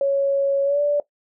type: tone with pitch glide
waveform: sine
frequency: 554.4 to 582.3 Hz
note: C#5 to D5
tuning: 0 to -15 cents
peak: -16 dBFS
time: 0.01-1 s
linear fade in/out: 2 ms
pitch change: +85 cents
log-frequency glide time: 0.64-0.81 s
effects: noise-tail reverb RT60 0.1 s tail -17 dB re dry